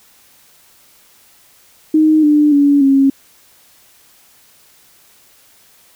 sine tone with pitch steps, 311.1 / 297.7 / 285 / 272.7 Hz, D#4 / D4 / C#4 / C#4, 0 / +24 / +48 / -28 cents, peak -7 dBFS, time 1.94-3.1 s, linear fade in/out 5 ms, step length 290 ms, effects white hiss -49 dBFS RMS until 5.95 s

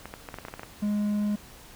clicks, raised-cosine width 0.5 ms, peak -22 dBFS, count 10, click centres 0.056 / 0.139 / 0.288 / 0.342 / 0.386 / 0.451 / 0.484 / 0.539 / 0.595 / 0.633 s
triangle tone, 207.7 Hz, G#3, in tune, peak -22 dBFS, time 0.82-1.36 s, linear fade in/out 10 ms
effects pink hiss -49 dBFS RMS until 1.75 s

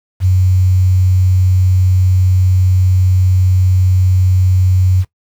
sine tone with quantisation, 92.5 Hz, F#2, in tune, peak -8 dBFS, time 0.2-5.05 s, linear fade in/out 50 ms, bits 6, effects noise-tail reverb RT60 0.1 s tail -17 dB re dry

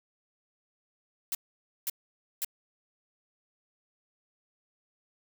blue noise bursts, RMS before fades -31 dBFS, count 3, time 1.32-2.447 s, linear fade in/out 2 ms, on 29 ms, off 520 ms, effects none

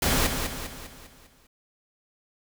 pink noise with echo, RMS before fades -23 dBFS, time 0.02-0.27 s, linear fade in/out 5 ms, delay 200 ms, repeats 6, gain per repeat -6 dB, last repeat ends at 1.47 s, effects none

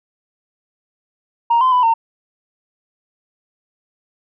sine tone with pitch steps, 935 / 1029 / 996 / 912 Hz, A#5 / C6 / B5 / A#5, +5 / -29 / +14 / -38 cents, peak -9 dBFS, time 1.5-1.94 s, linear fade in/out 10 ms, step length 110 ms, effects tanh soft clip ceiling -8 dBFS

